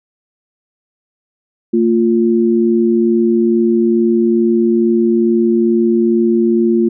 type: tone pair together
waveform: sine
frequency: 226.9 / 349.2 Hz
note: A#3 / F4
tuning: -47 / 0 cents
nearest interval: perfect fifth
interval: 747 cents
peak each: -12 dBFS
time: 1.73-6.89 s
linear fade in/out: 10 ms
effects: none